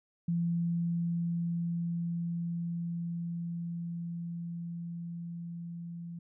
sine tone with level ramp, 170.2 Hz, F3, 44 cents flat, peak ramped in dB -27 to -39 dBFS, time 0.28-6.19 s, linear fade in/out 5 ms, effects none

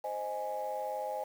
sine chord, Ab major, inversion first, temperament equal, 523.3 / 622.3 / 830.6 Hz, C5 / Eb5 / Ab5, 0 / 0 / 0 cents, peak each -38 / -38 / -36 dBFS, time 0.04-1.24 s, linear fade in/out 5 ms, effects tanh soft clip ceiling -27 dBFS + 9-bit

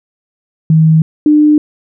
sine tone pair in turn, 159 / 300.5 Hz, D#3 / D4, +38 / +40 cents, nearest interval major seventh, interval 1102 cents, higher second, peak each -4 dBFS, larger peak neither, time 0.7-1.02 / 1.26-1.58 s, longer neither, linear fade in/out 2 ms, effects none

